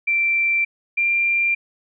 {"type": "tone pair in turn", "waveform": "sine", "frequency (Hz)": [2349, 2379], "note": ["D7", "D7"], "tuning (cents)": [0, 22], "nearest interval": "unison", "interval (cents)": 22, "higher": "second", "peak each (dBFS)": -16, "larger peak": "neither", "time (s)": [[0.07, 0.65], [0.97, 1.55]], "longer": "neither", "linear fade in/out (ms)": 10, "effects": []}